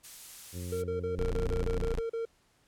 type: noise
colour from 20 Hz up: blue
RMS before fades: -44 dBFS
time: 0.03-0.83 s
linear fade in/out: 20 ms
type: harmonic tone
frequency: 89.2 Hz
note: F2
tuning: 37 cents sharp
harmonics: 1 / 2 / 3 / 4 / 5 / 6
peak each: -37 / -43 / -47 / -49 / -51 / -53 dBFS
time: 0.52-1.88 s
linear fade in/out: 50 ms
type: tone bursts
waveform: triangle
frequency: 457.6 Hz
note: A#4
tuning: 32 cents flat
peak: -29 dBFS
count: 10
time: 0.72-2.253 s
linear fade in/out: 5 ms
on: 120 ms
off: 37 ms
type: tone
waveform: 30% pulse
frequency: 28.92 Hz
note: A#0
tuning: 13 cents flat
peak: -28 dBFS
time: 1.18-2.01 s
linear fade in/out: 10 ms
effects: pink hiss -68 dBFS RMS until 2.67 s + low-pass 11000 Hz 12 dB/octave